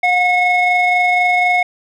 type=ring-modulated tone; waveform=triangle; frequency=731 Hz; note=F#5; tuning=21 cents flat; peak=-6 dBFS; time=0.03-1.63 s; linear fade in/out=5 ms; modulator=1450 Hz; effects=none